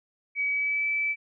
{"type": "tone with pitch glide", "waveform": "sine", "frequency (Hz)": [2274, 2311], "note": ["C#7", "D7"], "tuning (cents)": [44, -28], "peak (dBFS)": -24, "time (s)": [0.35, 1.16], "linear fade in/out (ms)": 50, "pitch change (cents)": 28, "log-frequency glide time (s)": [0.5, 0.87], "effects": []}